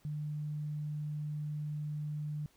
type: tone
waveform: sine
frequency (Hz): 150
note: D3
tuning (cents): +37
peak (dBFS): -35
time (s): 0.05-2.46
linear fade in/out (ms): 0
effects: pink hiss -68 dBFS RMS until 2.56 s

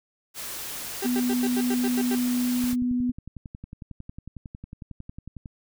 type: noise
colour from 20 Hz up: white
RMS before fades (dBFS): -35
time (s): 0.34-2.76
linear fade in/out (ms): 50
type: tone bursts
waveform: 35% pulse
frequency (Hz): 392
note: G4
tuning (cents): 0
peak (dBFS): -26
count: 9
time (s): 1.02-2.153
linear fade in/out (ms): 5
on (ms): 45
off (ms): 91
type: tone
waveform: sine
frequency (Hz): 246.9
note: B3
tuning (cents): 0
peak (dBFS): -22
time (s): 1.04-3.12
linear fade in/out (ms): 20
type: click train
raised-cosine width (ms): 5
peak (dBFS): -26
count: 32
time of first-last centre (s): 2.64-5.458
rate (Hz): 11
effects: none

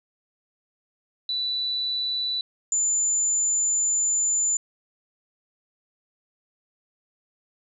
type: tone pair in turn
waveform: sine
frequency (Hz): 3968 / 7070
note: B7 / A8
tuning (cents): +7 / +7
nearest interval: minor seventh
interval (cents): 1000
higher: second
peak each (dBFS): -24 / -20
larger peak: second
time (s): 1.29-2.41 / 2.72-4.57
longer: second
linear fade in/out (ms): 2
effects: none

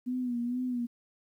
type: tone with vibrato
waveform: sine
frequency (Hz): 245.5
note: B3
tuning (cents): -10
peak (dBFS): -29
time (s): 0.06-0.87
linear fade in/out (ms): 20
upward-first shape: sine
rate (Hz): 2.2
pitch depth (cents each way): 58
effects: 11-bit

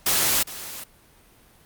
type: noise with echo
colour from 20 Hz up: white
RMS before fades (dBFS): -21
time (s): 0.06-0.43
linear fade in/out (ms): 5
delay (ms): 410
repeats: 1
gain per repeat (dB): -15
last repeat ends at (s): 0.84
effects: pink hiss -55 dBFS RMS until 1.65 s + Opus 48 kbps

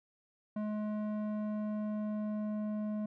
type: tone with low-pass filter sweep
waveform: square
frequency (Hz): 211.8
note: G#3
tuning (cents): +34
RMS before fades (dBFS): -36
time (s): 0.56-3.06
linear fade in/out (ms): 5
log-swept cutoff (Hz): 980 to 650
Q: 0.8
effects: none

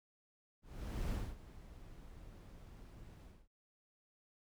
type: noise with ADSR envelope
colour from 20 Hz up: brown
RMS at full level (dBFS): -37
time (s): 0.62-3.48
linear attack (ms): 490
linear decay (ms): 240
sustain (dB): -17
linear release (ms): 230
effects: none

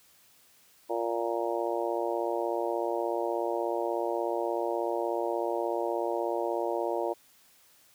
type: harmonic tone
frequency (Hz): 116.54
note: A#2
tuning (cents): 0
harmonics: 3 / 4 / 5 / 6 / 7 / 8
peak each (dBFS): -33 / -34 / -33 / -36 / -39 / -37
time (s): 0.89-7.14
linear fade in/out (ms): 20
effects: white hiss -61 dBFS RMS until 7.94 s + high-pass 60 Hz 12 dB/octave

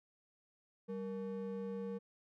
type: ring-modulated tone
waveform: triangle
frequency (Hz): 332.3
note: E4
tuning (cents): +14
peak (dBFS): -34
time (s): 0.88-1.99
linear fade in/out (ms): 20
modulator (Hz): 137
effects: none

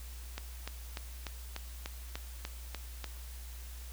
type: click train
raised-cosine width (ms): 0.2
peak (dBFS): -21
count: 10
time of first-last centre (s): 0.38-3.043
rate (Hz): 3.38
effects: added 60 Hz sine -43 dBFS peak until 3.92 s + white hiss -53 dBFS RMS until 3.92 s

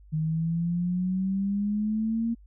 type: exponential sweep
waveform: sine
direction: up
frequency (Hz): 154.4 to 233.3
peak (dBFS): -24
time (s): 0.12-2.35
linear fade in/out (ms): 20
effects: added 50 Hz sine -49 dBFS peak until 2.46 s

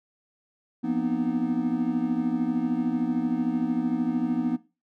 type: tone cluster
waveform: triangle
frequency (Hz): 171.3 / 239.9 / 253.1 / 309.2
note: F3 / A#3 / B3 / D#4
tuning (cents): -33 / +50 / +43 / -11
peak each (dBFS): -34 / -25 / -26 / -29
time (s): 0.83-4.57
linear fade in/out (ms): 20
effects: noise-tail reverb RT60 0.3 s tail -18 dB re dry

